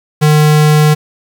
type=tone; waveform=square; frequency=151.7 Hz; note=D#3; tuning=44 cents flat; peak=-6 dBFS; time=0.21-0.95 s; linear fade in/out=20 ms; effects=7-bit